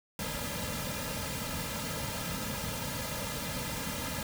pink noise with comb filter, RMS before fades -36 dBFS, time 0.19-4.23 s, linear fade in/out 2 ms, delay 2.7 ms, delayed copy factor -0.95, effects none

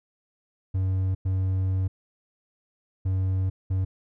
triangle tone bursts at uneven times, 94.3 Hz, F#2, 33 cents sharp, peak -20 dBFS, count 4, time 0.74-1.15 / 1.25-1.88 / 3.05-3.5 / 3.7-3.85 s, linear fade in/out 10 ms, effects none

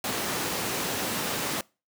pink high-pass noise, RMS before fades -30 dBFS, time 0.04-1.61 s, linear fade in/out 2 ms, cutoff 180 Hz, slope 12 dB/octave, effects noise-tail reverb RT60 0.3 s tail -24 dB re dry

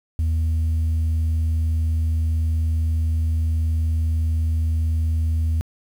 sine tone, 80.4 Hz, E2, 43 cents flat, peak -15 dBFS, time 0.19-5.61 s, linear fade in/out 0 ms, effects tanh soft clip ceiling -17 dBFS + 8-bit

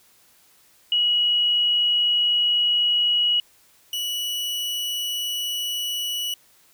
sine / 40% pulse tone pair in turn, 2912 / 2941 Hz, F#7 / F#7, -28 / -11 cents, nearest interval unison, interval 17 cents, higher second, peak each -17 / -24 dBFS, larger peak first, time 0.92-3.4 / 3.93-6.34 s, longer first, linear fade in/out 2 ms, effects white hiss -57 dBFS RMS until 6.73 s

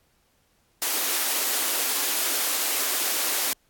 white high-pass noise, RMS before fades -25 dBFS, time 0.82-3.53 s, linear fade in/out 0 ms, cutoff 260 Hz, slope 48 dB/octave, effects pink hiss -66 dBFS RMS until 3.69 s + AAC 64 kbps

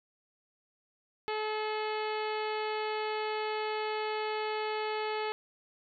harmonic tone with a mistuned harmonic, 430 Hz, A4, 40 cents flat, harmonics 1 / 2 / 3 / 4 / 5 / 6 / 7 / 8 / 9 / 10, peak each -34 / -36 / -42 / -45 / -43 / -45 / -47 / -50 / -53 / -49 dBFS, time 1.28-5.32 s, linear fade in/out 0 ms, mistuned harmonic 10, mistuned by +30 cents, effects none

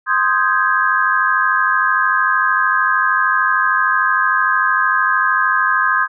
sine chord, Ab major seventh, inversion first, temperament equal, 1046.5 / 1244.5 / 1568 / 1661.2 Hz, C6 / Eb6 / G6 / Ab6, 0 / 0 / 0 / 0 cents, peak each -18 dBFS, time 0.06-6.08 s, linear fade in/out 50 ms, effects none

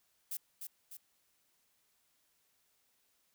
violet noise with echo, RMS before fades -39 dBFS, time 0.31-0.37 s, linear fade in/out 5 ms, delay 300 ms, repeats 2, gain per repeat -5 dB, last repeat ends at 0.97 s, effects white hiss -75 dBFS RMS until 3.34 s

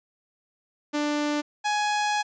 sawtooth tone pair in turn, 295.5 / 835.8 Hz, D4 / G#5, +11 / +11 cents, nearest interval octave + tritone, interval 1800 cents, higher second, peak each -20 / -19 dBFS, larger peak second, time 0.93-1.42 / 1.64-2.23 s, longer second, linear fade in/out 20 ms, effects resampled to 16000 Hz

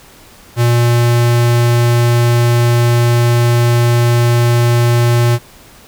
square tone, 119.3 Hz, A#2, 41 cents sharp, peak -9 dBFS, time 0.56-5.39 s, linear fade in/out 50 ms, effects pink hiss -41 dBFS RMS until 5.87 s

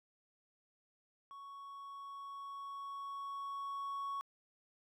triangle tone with level ramp, 1112 Hz, C#6, 5 cents sharp, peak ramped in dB -47 to -35 dBFS, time 1.31-4.21 s, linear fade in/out 0 ms, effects tanh soft clip ceiling -31 dBFS

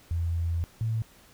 sine tone pair in turn, 84.2 / 111.94 Hz, E2 / A2, +37 / +30 cents, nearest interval perfect fourth, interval 493 cents, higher second, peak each -25 dBFS, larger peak neither, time 0.11-0.64 / 0.81-1.02 s, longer first, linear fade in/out 0 ms, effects pink hiss -56 dBFS RMS until 1.33 s

